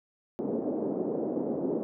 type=band-pass noise; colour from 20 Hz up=pink; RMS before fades=-31 dBFS; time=0.39-1.83 s; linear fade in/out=0 ms; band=230 to 530 Hz; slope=24 dB/octave; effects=none

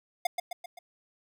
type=tone with echo; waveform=square; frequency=710 Hz; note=F5; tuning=28 cents sharp; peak=-24 dBFS; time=0.25-0.27 s; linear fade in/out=5 ms; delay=130 ms; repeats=4; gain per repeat=-5 dB; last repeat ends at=0.79 s; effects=none

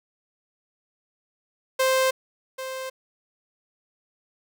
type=tone with echo; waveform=sawtooth; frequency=523.3 Hz; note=C5; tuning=in tune; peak=-15 dBFS; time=1.79-2.11 s; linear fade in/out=10 ms; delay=790 ms; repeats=1; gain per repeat=-12 dB; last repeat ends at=2.9 s; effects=none

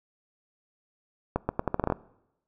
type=accelerating click train; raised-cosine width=1 ms; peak=-11 dBFS; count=10; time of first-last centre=1.36-1.923 s; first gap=130 ms; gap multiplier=0.8; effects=noise-tail reverb RT60 0.9 s tail -22 dB re dry

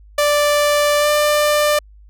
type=tone with pitch glide; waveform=sawtooth; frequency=587.3 to 594.8 Hz; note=D5 to D5; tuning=0 to +22 cents; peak=-9 dBFS; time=0.18-1.79 s; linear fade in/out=5 ms; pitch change=+22 cents; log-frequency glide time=0.99-1.08 s; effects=added 51 Hz sine -41 dBFS peak until 2.09 s

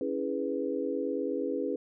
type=chord; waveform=sine; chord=C# minor seventh; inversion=none; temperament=equal with one note detuned; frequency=277.2 / 326.2 / 415.3 / 493.9 Hz; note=C#4 / E4 / G#4 / B4; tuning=0 / -18 / 0 / 0 cents; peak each=-34 / -36 / -34 / -34 dBFS; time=0.01-1.76 s; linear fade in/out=2 ms; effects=none

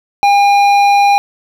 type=tone with hard clipping; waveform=sine; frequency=807 Hz; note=G#5; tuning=50 cents flat; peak=-8 dBFS; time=0.23-1.18 s; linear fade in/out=0 ms; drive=10 dB; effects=none

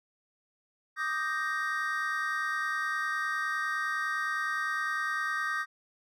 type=chord; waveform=triangle; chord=Eb major seventh; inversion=third; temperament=equal; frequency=1174.7 / 1244.5 / 1568 / 1864.7 Hz; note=D6 / Eb6 / G6 / Bb6; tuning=0 / 0 / 0 / 0 cents; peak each=-37 / -33 / -32 / -32 dBFS; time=0.96-5.66 s; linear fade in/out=50 ms; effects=none

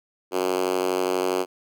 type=tone with high-pass filter; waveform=5% pulse; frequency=92.3 Hz; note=F#2; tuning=4 cents flat; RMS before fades=-24 dBFS; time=0.31-1.46 s; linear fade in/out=50 ms; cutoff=360 Hz; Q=3; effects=none

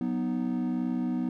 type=chord; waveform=triangle; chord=B major; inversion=second; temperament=equal; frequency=185 / 246.9 / 311.1 Hz; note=F#3 / B3 / D#4; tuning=0 / 0 / 0 cents; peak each=-31 / -26 / -32 dBFS; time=0.01-1.29 s; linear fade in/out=2 ms; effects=tanh soft clip ceiling -17 dBFS

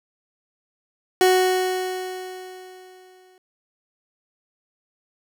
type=tone with exponential decay; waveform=30% pulse; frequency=370 Hz; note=F#4; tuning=in tune; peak=-10 dBFS; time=1.21-3.38 s; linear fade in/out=1 ms; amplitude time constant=470 ms; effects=none

